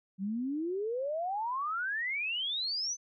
sine exponential sweep, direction up, 185 to 6250 Hz, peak -31 dBFS, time 0.18-2.97 s, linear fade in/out 50 ms, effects none

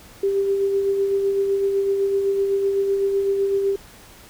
sine tone with tremolo, 394.5 Hz, G4, 11 cents sharp, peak -16 dBFS, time 0.23-3.76 s, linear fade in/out 5 ms, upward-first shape sine, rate 7.9 Hz, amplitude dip 35%, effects pink hiss -46 dBFS RMS until 4.29 s

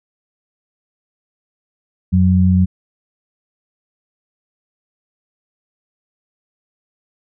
sine tone pair together, 89.36 / 184.7 Hz, F2 / F#3, +40 / -3 cents, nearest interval octave + minor second, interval 1257 cents, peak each -12 dBFS, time 2.12-2.66 s, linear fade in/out 20 ms, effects none

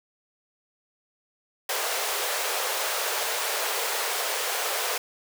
pink high-pass noise, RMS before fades -28 dBFS, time 1.69-4.98 s, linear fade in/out 5 ms, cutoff 430 Hz, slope 48 dB/octave, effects none

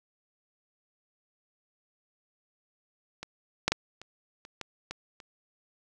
clicks, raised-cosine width 0.2 ms, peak -21 / -6 / -7 / -27 / -29 / -19 / -19 / -30 dBFS, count 8, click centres 3.23 / 3.68 / 3.72 / 4.016 / 4.451 / 4.613 / 4.91 / 5.202 s, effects none

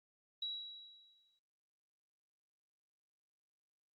sine tone with exponential decay, 3888 Hz, B7, 28 cents flat, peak -36 dBFS, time 0.42-1.39 s, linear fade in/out 5 ms, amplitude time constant 210 ms, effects noise-tail reverb RT60 1.0 s tail -18 dB re dry + Opus 32 kbps

